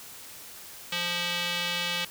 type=tone with band-pass filter; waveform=square; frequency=174.61 Hz; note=F3; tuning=in tune; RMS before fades=-30 dBFS; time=0.92-2.05 s; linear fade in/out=5 ms; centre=3200 Hz; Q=2; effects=white hiss -45 dBFS RMS until 2.1 s